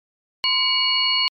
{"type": "tone cluster", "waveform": "sine", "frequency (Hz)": [1033, 2257, 2884, 4375], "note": ["C6", "C#7", "F#7", "C#8"], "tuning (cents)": [-22, 31, -45, -24], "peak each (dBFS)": [-27, -25, -21, -20], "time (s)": [0.44, 1.28], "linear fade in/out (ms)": 0, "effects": ["MP3 96 kbps"]}